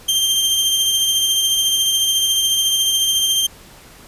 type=tone with tremolo; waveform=sawtooth; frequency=3161 Hz; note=G7; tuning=14 cents sharp; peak=-10 dBFS; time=0.08-3.47 s; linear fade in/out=10 ms; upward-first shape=sine; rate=14 Hz; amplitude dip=30%; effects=pink hiss -43 dBFS RMS until 4.07 s + resampled to 32000 Hz